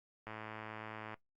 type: click train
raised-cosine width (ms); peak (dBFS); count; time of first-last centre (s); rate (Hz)
0.5; -30; 96; 0.27-1.142; 109
effects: noise-tail reverb RT60 0.1 s tail -17 dB re dry + Opus 48 kbps